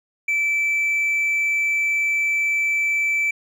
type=tone with hard clipping; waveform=triangle; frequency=2321 Hz; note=D7; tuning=21 cents flat; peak=-17 dBFS; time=0.28-3.31 s; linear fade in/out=5 ms; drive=1 dB; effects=none